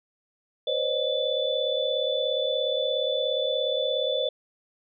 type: tone cluster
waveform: sine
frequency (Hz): 503 / 540 / 610 / 3486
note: B4 / C#5 / D#5 / A7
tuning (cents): +32 / -45 / -34 / -17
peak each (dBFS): -29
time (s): 0.67-4.29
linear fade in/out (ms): 5
effects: none